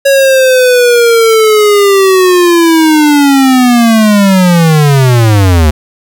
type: linear sweep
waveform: square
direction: down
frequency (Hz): 554.4 to 73.42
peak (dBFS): -4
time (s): 0.05-5.71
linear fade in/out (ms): 10
effects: none